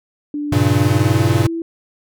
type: tone with pitch glide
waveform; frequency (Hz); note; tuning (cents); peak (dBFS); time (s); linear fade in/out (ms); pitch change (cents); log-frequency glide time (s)
sine; 293.7 to 331.6; D4 to E4; 0 to +10; -20; 0.34-1.62; 2; +210; 0.76-1.29
type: chord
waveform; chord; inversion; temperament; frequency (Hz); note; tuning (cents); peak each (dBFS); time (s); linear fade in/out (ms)
square; G diminished; none; equal with one note detuned; 98 / 118.24 / 138.59; G2 / Bb2 / Db3; 0 / +25 / 0; -18 / -17 / -20; 0.52-1.47; 5
effects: none